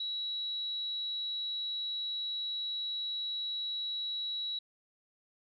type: tone with amplitude modulation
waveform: sine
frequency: 3900 Hz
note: B7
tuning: 23 cents flat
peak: -32 dBFS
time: 0-4.59 s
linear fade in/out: 5 ms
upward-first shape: sine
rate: 250 Hz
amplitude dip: 30%
effects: none